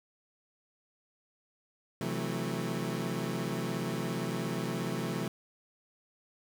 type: chord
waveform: 25% pulse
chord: F# half-diminished seventh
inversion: second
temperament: equal with one note detuned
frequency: 130.81 / 164.81 / 181.92 / 220 Hz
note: C3 / E3 / F#3 / A3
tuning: 0 / 0 / -29 / 0 cents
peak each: -34 dBFS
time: 2.01-5.28 s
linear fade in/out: 2 ms
effects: none